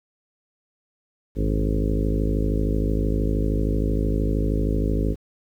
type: harmonic tone with a mistuned harmonic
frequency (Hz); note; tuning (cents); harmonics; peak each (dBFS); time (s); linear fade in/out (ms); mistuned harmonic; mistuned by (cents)
53; G#1; +36; 1 / 2 / 3 / 4 / 5 / 6 / 7 / 8 / 9 / 10; -22 / -29 / -29 / -31 / -29 / -31 / -36 / -31 / -38 / -37; 1.35-5.16; 50; 2; -95
effects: 9-bit